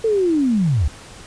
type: linear sweep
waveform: sine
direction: down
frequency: 457.7 to 61.5 Hz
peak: -14 dBFS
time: 0.04-0.88 s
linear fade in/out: 5 ms
effects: pink hiss -40 dBFS RMS until 1.26 s + resampled to 22050 Hz